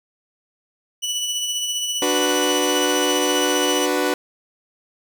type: tone with tremolo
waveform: 25% pulse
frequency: 2960 Hz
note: F#7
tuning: in tune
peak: -17 dBFS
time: 1.02-3.87 s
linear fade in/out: 20 ms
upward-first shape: sine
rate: 15 Hz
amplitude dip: 35%
type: chord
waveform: sawtooth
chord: B minor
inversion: first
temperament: equal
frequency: 293.7 / 370 / 493.9 Hz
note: D4 / F#4 / B4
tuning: 0 / 0 / 0 cents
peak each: -19 dBFS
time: 2.02-4.14 s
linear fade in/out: 2 ms
effects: none

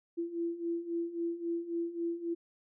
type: beating tone pair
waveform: sine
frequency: 336.1 / 339.8 Hz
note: E4 / F4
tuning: +34 / -47 cents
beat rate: 3.7 Hz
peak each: -38 / -34 dBFS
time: 0.17-2.35 s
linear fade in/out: 20 ms
effects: none

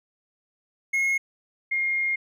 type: tone pair in turn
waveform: triangle / sine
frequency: 2162 / 2131 Hz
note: C#7 / C7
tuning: -44 / +31 cents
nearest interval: unison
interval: 25 cents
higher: first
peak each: -19 / -22 dBFS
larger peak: first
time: 0.93-1.18 / 1.71-2.16 s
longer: second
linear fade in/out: 10 ms
effects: none

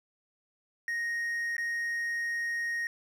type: tone with dropouts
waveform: triangle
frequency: 1868 Hz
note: A#6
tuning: 3 cents sharp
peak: -28 dBFS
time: 0.88-2.87 s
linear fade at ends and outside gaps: 1 ms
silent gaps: 1.567-1.581 s
effects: none

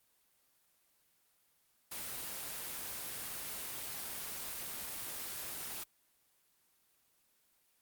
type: noise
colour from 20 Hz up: white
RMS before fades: -42 dBFS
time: 1.91-5.84 s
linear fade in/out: 10 ms
effects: white hiss -73 dBFS RMS until 7.81 s + Opus 24 kbps

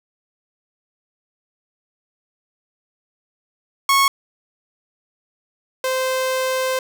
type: tone pair in turn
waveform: sawtooth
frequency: 1100 / 519.1 Hz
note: C#6 / C5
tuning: -14 / -14 cents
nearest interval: octave + minor second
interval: 1300 cents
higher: first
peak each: -9 / -15 dBFS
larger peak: first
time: 3.89-4.08 / 5.84-6.79 s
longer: second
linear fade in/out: 2 ms
effects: none

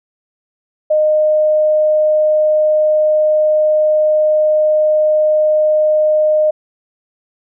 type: tone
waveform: sine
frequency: 614 Hz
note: D#5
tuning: 23 cents flat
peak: -9 dBFS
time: 0.9-6.51 s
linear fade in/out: 10 ms
effects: none

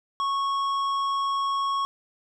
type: tone with tanh clipping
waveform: sine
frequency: 1103 Hz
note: C#6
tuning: 9 cents flat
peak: -25 dBFS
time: 0.2-1.85 s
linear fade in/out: 0 ms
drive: 10 dB
effects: none

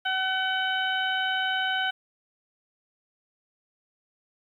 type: harmonic tone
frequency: 756 Hz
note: F#5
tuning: 37 cents sharp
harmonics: 1 / 2 / 3 / 4 / 5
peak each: -30 / -27 / -39 / -30 / -41 dBFS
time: 0.05-1.91 s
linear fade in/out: 10 ms
effects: 10-bit

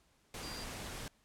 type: tone in noise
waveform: sine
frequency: 4752 Hz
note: D8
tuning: 20 cents sharp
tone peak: -47 dBFS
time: 0.43-0.64 s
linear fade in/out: 2 ms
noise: pink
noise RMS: -44 dBFS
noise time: 0.34-1.08 s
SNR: -6 dB
effects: pink hiss -71 dBFS RMS until 1.24 s + low-pass 11000 Hz 12 dB/octave

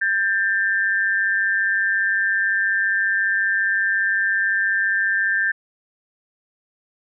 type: tone pair together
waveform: sine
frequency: 1588 / 1782.5 Hz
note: G6 / A6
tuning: +22 / +22 cents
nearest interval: major second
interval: 200 cents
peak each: -20 dBFS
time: 0.01-5.52 s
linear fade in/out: 10 ms
effects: none

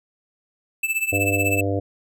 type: tone with tremolo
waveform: square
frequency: 2637 Hz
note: E7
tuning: in tune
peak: -18 dBFS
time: 0.83-1.61 s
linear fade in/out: 5 ms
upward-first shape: triangle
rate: 16 Hz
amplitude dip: 90%
type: harmonic tone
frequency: 98.9 Hz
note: G2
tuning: 16 cents sharp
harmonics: 1 / 3 / 4 / 5 / 6 / 7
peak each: -24 / -26 / -31 / -27 / -30 / -32 dBFS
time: 1.12-1.8 s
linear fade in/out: 10 ms
effects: none

